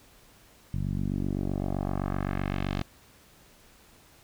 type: tone with low-pass filter sweep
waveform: 10% pulse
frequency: 47.76 Hz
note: G1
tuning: 44 cents flat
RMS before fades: -30 dBFS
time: 0.74-2.82 s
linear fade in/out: 0 ms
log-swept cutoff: 140 to 4200 Hz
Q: 1.4
effects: pink hiss -57 dBFS RMS until 4.23 s